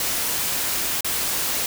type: noise with dropouts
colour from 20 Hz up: white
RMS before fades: -24 dBFS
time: 0-1.66 s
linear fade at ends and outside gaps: 2 ms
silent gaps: 1.008-1.045 s
effects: none